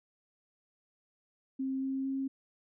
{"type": "tone with pitch steps", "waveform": "sine", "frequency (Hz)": [265.8, 267.5, 269.2], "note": ["C4", "C4", "C4"], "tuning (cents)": [27, 38, 49], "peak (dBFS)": -31, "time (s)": [1.59, 2.28], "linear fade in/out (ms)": 10, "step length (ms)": 230, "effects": []}